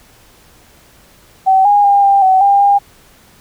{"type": "tone with pitch steps", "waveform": "sine", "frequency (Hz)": [764, 819, 804, 794, 756, 800, 805], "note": ["G5", "G#5", "G5", "G5", "F#5", "G5", "G5"], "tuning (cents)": [-45, -24, 44, 22, 37, 35, 46], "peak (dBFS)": -6, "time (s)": [1.46, 2.79], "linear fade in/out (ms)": 20, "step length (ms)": 190, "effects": ["pink hiss -46 dBFS RMS until 3.4 s"]}